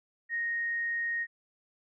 sine tone, 1864.7 Hz, A#6, in tune, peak -29 dBFS, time 0.29-1.27 s, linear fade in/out 50 ms, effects none

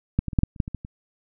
clicks, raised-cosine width 5 ms, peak -7 / -15 / -20 / -6 / -6 / -30 / -8 / -20 / -17 / -23 dBFS, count 10, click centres 0.19 / 0.283 / 0.332 / 0.388 / 0.434 / 0.562 / 0.602 / 0.679 / 0.747 / 0.849 s, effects none

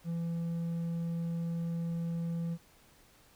sine tone with hard clipping, 168.1 Hz, E3, 34 cents sharp, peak -33 dBFS, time 0.04-2.58 s, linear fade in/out 50 ms, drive 3 dB, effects pink hiss -62 dBFS RMS until 3.35 s

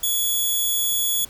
5% pulse tone, 3390 Hz, G#7, 35 cents sharp, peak -12 dBFS, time 0.03-1.25 s, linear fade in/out 5 ms, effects pink hiss -46 dBFS RMS until 1.29 s

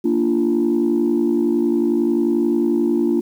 sine chord, Bb major, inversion none, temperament equal with one note detuned, 233.1 / 293.7 / 344.8 Hz, Bb3 / D4 / F4, 0 / 0 / -22 cents, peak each -19 / -19 / -17 dBFS, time 0.04-3.21 s, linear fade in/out 10 ms, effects tanh soft clip ceiling -9 dBFS + 8-bit

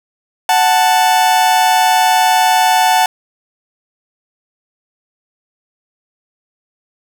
40% pulse tone pair together, 740 / 880 Hz, F#5 / A5, 0 / 0 cents, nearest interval minor third, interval 300 cents, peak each -11 dBFS, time 0.49-3.06 s, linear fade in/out 2 ms, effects none

